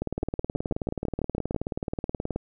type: two click trains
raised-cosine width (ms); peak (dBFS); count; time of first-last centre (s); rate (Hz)
2; -14 / -15; 9 / 45; 0.23-1.546 / 0.02-2.36; 6.08 / 18.8
effects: none